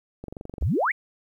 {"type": "click train", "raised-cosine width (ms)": 2, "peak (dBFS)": -23, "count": 10, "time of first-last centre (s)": [0.24, 0.625], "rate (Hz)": 23.4}
{"type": "exponential sweep", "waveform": "sine", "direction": "up", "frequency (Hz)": [51.4, 2388], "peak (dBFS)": -20, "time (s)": [0.61, 0.92], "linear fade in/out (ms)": 10}
{"effects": ["10-bit"]}